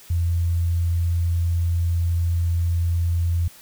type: tone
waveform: sine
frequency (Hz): 85.3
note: F2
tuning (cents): -40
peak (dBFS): -18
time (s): 0.1-3.48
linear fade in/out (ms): 5
effects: white hiss -47 dBFS RMS until 3.61 s